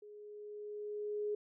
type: tone with level ramp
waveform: sine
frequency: 417.6 Hz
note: G#4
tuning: 10 cents sharp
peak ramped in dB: -51 to -33 dBFS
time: 0.02-1.35 s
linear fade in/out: 5 ms
effects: none